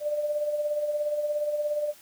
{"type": "tone with tremolo", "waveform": "sine", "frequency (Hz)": 594, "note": "D5", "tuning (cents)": 20, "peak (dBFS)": -23, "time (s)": [0, 1.94], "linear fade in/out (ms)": 50, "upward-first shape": "sine", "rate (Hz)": 17, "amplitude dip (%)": 50, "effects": ["white hiss -53 dBFS RMS until 2.01 s"]}